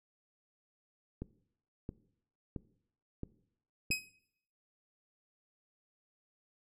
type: click train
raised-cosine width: 3 ms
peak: -26 dBFS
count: 5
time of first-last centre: 1.22-3.905 s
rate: 1.49 Hz
type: tone with exponential decay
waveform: sawtooth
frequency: 2532 Hz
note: D#7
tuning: 30 cents sharp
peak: -23 dBFS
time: 3.91-4.09 s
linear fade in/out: 2 ms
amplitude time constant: 39 ms
effects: noise-tail reverb RT60 0.7 s tail -19 dB re dry + low-pass 12000 Hz 12 dB/octave